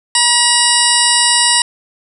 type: harmonic tone with a mistuned harmonic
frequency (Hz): 960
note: B5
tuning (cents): -49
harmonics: 1 / 2 / 3 / 4 / 5 / 6 / 8 / 9 / 10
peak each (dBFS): -18 / -18 / -18 / -18 / -18 / -18 / -18 / -18 / -18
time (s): 0.15-1.62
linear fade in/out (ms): 2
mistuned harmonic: 6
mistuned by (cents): -76
effects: none